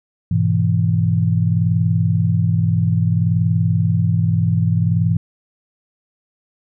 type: chord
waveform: sine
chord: E major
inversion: first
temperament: just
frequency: 103.01 / 123.61 / 164.81 Hz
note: G#2 / B2 / E3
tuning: -14 / +2 / 0 cents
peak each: -17 / -20 / -17 dBFS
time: 0.31-5.17 s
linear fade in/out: 5 ms
effects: none